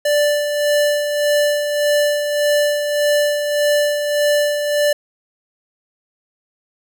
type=tone with tremolo; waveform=square; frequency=587.3 Hz; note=D5; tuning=in tune; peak=-13 dBFS; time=0.05-4.93 s; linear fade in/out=5 ms; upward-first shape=sine; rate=1.7 Hz; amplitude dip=50%; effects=none